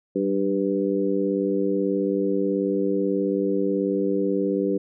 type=harmonic tone with a mistuned harmonic; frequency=98.4 Hz; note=G2; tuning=7 cents sharp; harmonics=2 / 3 / 4 / 5; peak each=-27 / -25 / -25 / -27 dBFS; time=0.15-4.78 s; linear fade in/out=10 ms; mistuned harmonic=2; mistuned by=-36 cents; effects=none